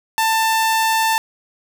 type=tone; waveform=sawtooth; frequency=890 Hz; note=A5; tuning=20 cents sharp; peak=-11 dBFS; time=0.18-1.18 s; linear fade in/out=0 ms; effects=none